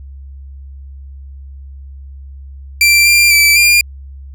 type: tone with pitch steps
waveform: sawtooth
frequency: 2354 / 2381 / 2320 / 2401 Hz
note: D7 / D7 / D7 / D7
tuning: +3 / +23 / -22 / +38 cents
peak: -3 dBFS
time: 2.81-3.81 s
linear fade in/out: 2 ms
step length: 250 ms
effects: added 68 Hz sine -29 dBFS peak until 4.34 s